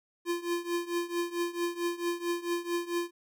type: tone with tremolo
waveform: square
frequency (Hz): 345.5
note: F4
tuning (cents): -19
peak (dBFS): -27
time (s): 0.25-3.11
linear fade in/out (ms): 50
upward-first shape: triangle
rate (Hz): 4.5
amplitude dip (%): 90
effects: none